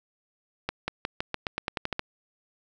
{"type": "accelerating click train", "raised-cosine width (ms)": 0.3, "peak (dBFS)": -12, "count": 12, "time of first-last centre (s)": [0.69, 1.994], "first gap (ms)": 190, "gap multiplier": 0.9, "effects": []}